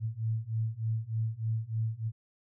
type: beating tone pair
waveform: sine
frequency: 110 / 113.3 Hz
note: A2 / A#2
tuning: 0 / -49 cents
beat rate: 3.3 Hz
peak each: -33 / -32 dBFS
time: 0-2.12 s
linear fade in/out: 50 ms
effects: none